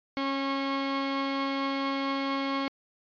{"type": "tone pair together", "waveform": "sawtooth", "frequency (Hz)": [273.8, 1090.8], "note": ["C#4", "C#6"], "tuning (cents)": [-21, -28], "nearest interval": "2 octaves", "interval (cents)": 2393, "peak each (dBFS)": [-25, -29], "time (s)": [0.17, 2.68], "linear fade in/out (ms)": 0, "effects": ["resampled to 11025 Hz"]}